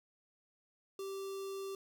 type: tone with notch filter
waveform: square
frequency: 389.8 Hz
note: G4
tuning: 10 cents flat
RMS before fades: -42 dBFS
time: 0.99-1.75 s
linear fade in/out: 2 ms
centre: 1900 Hz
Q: 1.3
effects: none